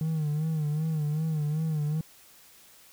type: tone with vibrato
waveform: triangle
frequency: 154.2 Hz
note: D#3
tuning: 15 cents flat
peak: -23 dBFS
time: 0.01-2.01 s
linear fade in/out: 2 ms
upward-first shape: sine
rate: 2.6 Hz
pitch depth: 74 cents each way
effects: tanh soft clip ceiling -19 dBFS + white hiss -55 dBFS RMS until 2.92 s